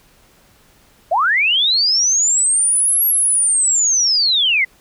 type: linear two-way sweep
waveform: sine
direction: up then down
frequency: 596 to 11550 to 1972 Hz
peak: -12 dBFS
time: 1.11-4.65 s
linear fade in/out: 10 ms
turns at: 3.06 s
effects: pink hiss -52 dBFS RMS until 4.8 s